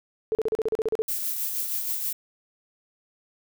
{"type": "tone bursts", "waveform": "sine", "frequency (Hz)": 440, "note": "A4", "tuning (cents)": 0, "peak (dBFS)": -21, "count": 11, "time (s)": [0.32, 1.02], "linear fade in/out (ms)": 0, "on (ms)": 30, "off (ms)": 37}
{"type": "noise with tremolo", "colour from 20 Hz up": "violet", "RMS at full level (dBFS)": -27, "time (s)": [1.08, 2.13], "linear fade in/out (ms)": 5, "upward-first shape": "triangle", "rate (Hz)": 6.3, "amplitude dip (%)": 45}
{"effects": []}